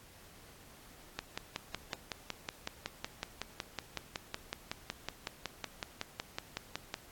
click train, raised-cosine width 0.2 ms, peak -18 dBFS, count 32, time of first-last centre 1.19-6.941 s, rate 5.39 Hz, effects pink hiss -57 dBFS RMS until 7.11 s + AAC 64 kbps

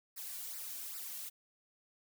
blue noise with flanger, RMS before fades -44 dBFS, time 0.16-1.3 s, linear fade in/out 20 ms, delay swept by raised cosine 0.3 to 2.4 ms, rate 2.5 Hz, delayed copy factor -0.9, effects none

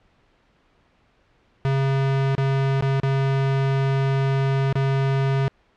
square tone with dropouts, 135.8 Hz, C#3, 35 cents flat, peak -19 dBFS, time 1.65-5.48 s, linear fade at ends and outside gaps 0 ms, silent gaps 2.351-2.38 / 2.809-2.824 / 3-3.033 / 4.727-4.755 s, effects pink hiss -61 dBFS RMS until 5.76 s + low-pass 3000 Hz 12 dB/octave

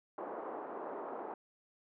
pink band-pass noise, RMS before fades -43 dBFS, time 0.18-1.34 s, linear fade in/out 2 ms, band 330 to 1100 Hz, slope 24 dB/octave, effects none

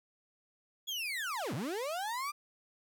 35% pulse linear two-way sweep, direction down then up, 3407 to 105.7 to 1210 Hz, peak -33 dBFS, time 0.87-2.32 s, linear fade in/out 20 ms, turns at 1.54 s, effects none

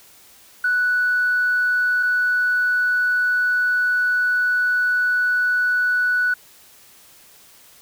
sine tone pair in turn, 1480 / 1480 Hz, F#6 / F#6, 0 / 0 cents, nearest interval unison, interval 0 cents, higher neither, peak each -15 / -15 dBFS, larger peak neither, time 0.64-2.03 / 2.03-6.34 s, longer second, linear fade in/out 5 ms, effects tanh soft clip ceiling -12 dBFS + white hiss -49 dBFS RMS until 7.81 s

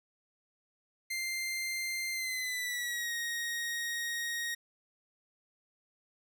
sawtooth tone with pitch glide, 2093 to 1875.5 Hz, C7 to A#6, 0 to +10 cents, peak -30 dBFS, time 1.1-4.55 s, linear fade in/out 10 ms, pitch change -190 cents, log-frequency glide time 2.12-3.13 s, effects none

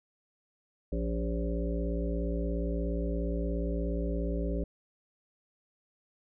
harmonic tone with a mistuned harmonic, 57 Hz, A#1, 38 cents flat, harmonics 1 / 3 / 5 / 7 / 9 / 10, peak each -31 / -36 / -38 / -39 / -41 / -41 dBFS, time 0.92-4.64 s, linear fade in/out 5 ms, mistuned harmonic 3, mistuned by +49 cents, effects none

